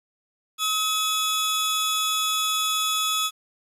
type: tone pair together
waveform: sawtooth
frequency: 1276 / 3409 Hz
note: D#6 / G#7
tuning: +43 / +45 cents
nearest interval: octave + perfect fourth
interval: 1702 cents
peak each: -22 / -21 dBFS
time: 0.58-3.31 s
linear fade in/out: 50 ms
effects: resampled to 32000 Hz + 9-bit